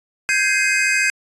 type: chord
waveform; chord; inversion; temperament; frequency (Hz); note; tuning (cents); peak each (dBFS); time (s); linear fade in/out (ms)
square; Ab major seventh; third; equal with one note detuned; 1568 / 1661.2 / 2093 / 2521; G6 / Ab6 / C7 / Eb7; 0 / 0 / 0 / +22; -22 / -24 / -22 / -20; 0.29-1.1; 0
effects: resampled to 24000 Hz